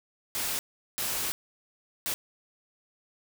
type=noise bursts at uneven times; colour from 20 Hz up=white; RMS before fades=-31 dBFS; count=3; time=0.35-0.59 / 0.98-1.32 / 2.06-2.14 s; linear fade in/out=0 ms; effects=none